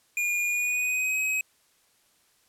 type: tone with pitch glide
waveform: square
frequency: 2429 to 2538 Hz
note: D#7 to D#7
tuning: -42 to +34 cents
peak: -25 dBFS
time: 0.17-1.41 s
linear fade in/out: 2 ms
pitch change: +76 cents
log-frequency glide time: 0.46-1.19 s
effects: white hiss -65 dBFS RMS until 2.48 s + low-pass 12000 Hz 12 dB/octave